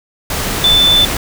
sine tone in noise, 3520 Hz, A7, in tune, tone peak -7 dBFS, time 0.64-1.05 s, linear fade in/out 2 ms, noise pink, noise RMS -18 dBFS, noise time 0.3-1.17 s, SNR +8 dB, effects none

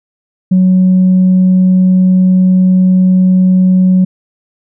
sine tone, 185 Hz, F#3, in tune, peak -3 dBFS, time 0.51-4.05 s, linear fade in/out 10 ms, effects tanh soft clip ceiling -2 dBFS

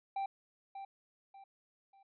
triangle tone with echo, 784 Hz, G5, in tune, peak -32 dBFS, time 0.16-0.26 s, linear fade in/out 5 ms, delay 590 ms, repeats 3, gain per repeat -9 dB, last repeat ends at 2.03 s, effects resampled to 11025 Hz

